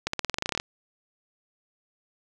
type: accelerating click train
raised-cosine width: 0.2 ms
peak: -9 dBFS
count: 14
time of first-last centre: 0.07-0.599 s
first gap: 64 ms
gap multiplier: 0.92
effects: none